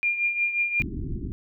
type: tone with tremolo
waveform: sine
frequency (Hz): 2403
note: D7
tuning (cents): +39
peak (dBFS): -19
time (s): 0.03-0.82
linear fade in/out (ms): 0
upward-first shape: triangle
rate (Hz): 5.6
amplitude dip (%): 70
type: low-pass noise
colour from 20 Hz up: pink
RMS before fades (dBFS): -31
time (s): 0.8-1.32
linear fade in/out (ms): 0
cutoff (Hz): 380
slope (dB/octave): 96
effects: none